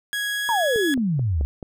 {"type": "tone with pitch glide", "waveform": "30% pulse", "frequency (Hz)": [1661.2, 1680.5], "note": ["G#6", "G#6"], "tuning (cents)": [0, 20], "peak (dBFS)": -21, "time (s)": [0.13, 0.94], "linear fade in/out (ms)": 0, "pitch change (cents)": 20, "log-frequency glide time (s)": [0.3, 0.82]}
{"type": "exponential sweep", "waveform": "sine", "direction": "down", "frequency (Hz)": [976, 64.3], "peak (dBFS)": -19, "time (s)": [0.49, 1.45], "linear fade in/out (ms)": 0}
{"type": "click train", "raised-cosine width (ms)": 2, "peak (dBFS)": -20, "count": 5, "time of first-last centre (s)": [0.76, 1.628], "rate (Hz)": 4.61}
{"effects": []}